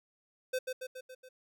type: tone with echo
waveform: square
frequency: 513 Hz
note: C5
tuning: 34 cents flat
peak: -31 dBFS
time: 0.53-0.59 s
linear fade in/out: 10 ms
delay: 140 ms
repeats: 5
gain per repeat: -4 dB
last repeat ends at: 1.29 s
effects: none